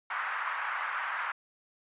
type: band-pass noise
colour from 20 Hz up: white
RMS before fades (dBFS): -34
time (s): 0.1-1.32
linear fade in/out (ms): 5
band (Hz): 1000 to 1700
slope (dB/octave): 24
effects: resampled to 8000 Hz